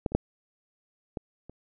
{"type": "clicks", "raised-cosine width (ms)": 2, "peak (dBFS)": [-13, -28, -8, -19, -30], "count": 5, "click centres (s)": [0.062, 0.12, 0.15, 1.172, 1.496], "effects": []}